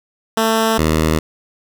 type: tone pair in turn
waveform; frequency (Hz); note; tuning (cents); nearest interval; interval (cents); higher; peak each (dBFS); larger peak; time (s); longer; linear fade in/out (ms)
10% pulse; 223.1 / 78.79; A3 / D#2; +24 / +22; octave + tritone; 1802; first; -5; neither; 0.37-0.78 / 0.78-1.19; neither; 5
effects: none

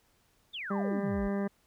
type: exponential sweep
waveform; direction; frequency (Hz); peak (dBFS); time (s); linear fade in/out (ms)
sine; down; 3740 to 38.02; -36; 0.53-1.29; 20
type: harmonic tone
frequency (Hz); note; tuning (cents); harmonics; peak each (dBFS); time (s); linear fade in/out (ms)
199.3; G3; +29; 1 / 2 / 3 / 4 / 5 / 6 / 8 / 9 / 10; -30 / -36 / -39 / -46 / -48 / -48 / -49 / -50 / -54; 0.7-1.48; 10
effects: pink hiss -69 dBFS RMS until 1.66 s

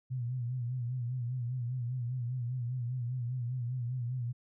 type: tone with vibrato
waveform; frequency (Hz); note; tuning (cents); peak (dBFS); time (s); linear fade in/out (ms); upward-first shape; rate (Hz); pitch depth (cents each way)
sine; 123.47; B2; 0; -32; 0.1-4.33; 20; sine; 5; 82
effects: none

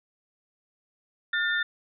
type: tone cluster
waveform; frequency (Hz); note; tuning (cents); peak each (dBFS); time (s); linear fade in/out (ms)
sine; 1427 / 1795 / 3594; F6 / A6 / A7; +37 / +34 / +36; -28 / -26 / -33; 1.33-1.63; 5
effects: none

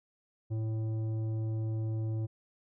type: tone with tanh clipping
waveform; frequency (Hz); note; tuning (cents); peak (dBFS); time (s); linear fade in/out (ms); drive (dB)
sine; 110.5; A2; +8; -32; 0.5-2.27; 20; 10
effects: none

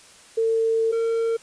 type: tone pair in turn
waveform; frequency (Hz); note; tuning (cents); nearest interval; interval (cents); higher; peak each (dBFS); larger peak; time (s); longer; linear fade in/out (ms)
sine / triangle; 450.8 / 456.6; A4 / A#4; +42 / -36; unison; 22; second; -18; neither; 0.37-0.92 / 0.92-1.37; first; 10
effects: white hiss -49 dBFS RMS until 1.42 s + resampled to 22050 Hz

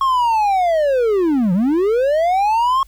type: linear two-way sweep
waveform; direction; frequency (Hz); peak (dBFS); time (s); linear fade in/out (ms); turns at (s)
triangle; down then up; 1094 to 169.9 to 1094; -11; 0.01-2.83; 2; 1.53
effects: added 50 Hz sine -43 dBFS peak until 2.87 s + white hiss -56 dBFS RMS until 2.87 s

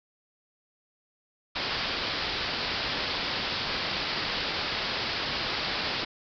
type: low-pass noise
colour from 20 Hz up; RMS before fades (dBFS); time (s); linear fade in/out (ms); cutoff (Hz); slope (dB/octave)
white; -31; 1.55-6.05; 10; 5100; 96
effects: none

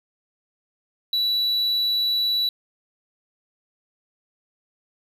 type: tone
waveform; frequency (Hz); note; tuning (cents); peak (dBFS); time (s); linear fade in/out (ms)
triangle; 3939; B7; -5; -18; 1.13-2.49; 2
effects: none

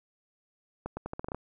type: accelerating click train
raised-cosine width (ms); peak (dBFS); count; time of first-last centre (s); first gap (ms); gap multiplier
1; -21; 9; 0.86-1.346; 110; 0.82
effects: none

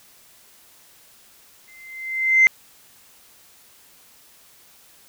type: tone with exponential growth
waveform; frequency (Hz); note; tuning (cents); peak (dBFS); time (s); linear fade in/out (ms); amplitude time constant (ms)
sine; 2076; C7; -14; -7; 1.68-2.47; 0; 170
effects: tanh soft clip ceiling -6 dBFS + white hiss -52 dBFS RMS until 5.08 s

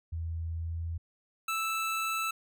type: tone with pitch glide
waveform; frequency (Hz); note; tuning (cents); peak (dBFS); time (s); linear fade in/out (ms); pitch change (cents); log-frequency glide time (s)
sine; 82.41 to 83.22; E2 to E2; 0 to +17; -32; 0.12-0.98; 10; +17; 0.54-0.81
type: tone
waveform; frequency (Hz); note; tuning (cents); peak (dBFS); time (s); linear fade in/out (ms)
25% pulse; 1318.5; E6; 0; -26; 1.48-2.31; 5
effects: none

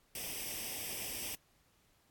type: noise with comb filter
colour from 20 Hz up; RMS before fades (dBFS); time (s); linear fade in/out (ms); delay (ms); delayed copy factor
white; -41; 0.15-1.35; 2; 0.36; +0.7
effects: pink hiss -71 dBFS RMS until 2.1 s + AAC 64 kbps

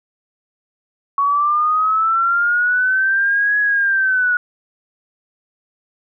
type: linear two-way sweep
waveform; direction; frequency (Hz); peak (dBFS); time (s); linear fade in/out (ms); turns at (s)
sine; up then down; 1114 to 1680 to 1452; -13; 1.18-4.37; 2; 3.59
effects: none

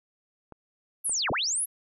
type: clicks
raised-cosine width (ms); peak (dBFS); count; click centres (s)
1; -30; 2; 0.523 / 1.095
type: linear two-way sweep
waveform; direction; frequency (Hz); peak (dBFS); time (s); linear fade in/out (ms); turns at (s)
sine; down then up; 11630 to 37.3 to 11630; -25; 1.04-1.66; 20; 1.31
effects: none

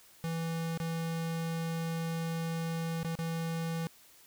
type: tone with dropouts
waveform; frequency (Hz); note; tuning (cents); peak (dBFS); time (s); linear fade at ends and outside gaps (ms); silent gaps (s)
square; 164.81; E3; 0; -33; 0.24-3.87; 0; 0.775-0.801 / 3.031-3.047 / 3.153-3.189
effects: white hiss -59 dBFS RMS until 4.26 s

